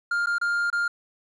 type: tone with dropouts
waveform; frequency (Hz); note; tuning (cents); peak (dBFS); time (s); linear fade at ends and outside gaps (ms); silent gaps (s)
triangle; 1404; F6; +9; -20; 0.11-0.88; 5; 0.26-0.269 / 0.384-0.413 / 0.702-0.727
effects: resampled to 24000 Hz + 10-bit